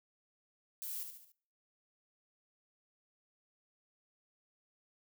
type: noise with echo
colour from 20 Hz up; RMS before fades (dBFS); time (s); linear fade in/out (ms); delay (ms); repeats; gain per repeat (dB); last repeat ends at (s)
violet; -42; 0.82-1.03; 0; 72; 4; -6; 1.318
effects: noise-tail reverb RT60 0.5 s tail -21 dB re dry